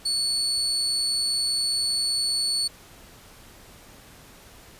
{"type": "tone", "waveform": "35% pulse", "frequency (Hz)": 4435, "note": "C#8", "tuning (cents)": 0, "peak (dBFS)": -21, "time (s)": [0.05, 2.68], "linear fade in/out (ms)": 10, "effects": ["pink hiss -49 dBFS RMS until 4.79 s", "resampled to 32000 Hz"]}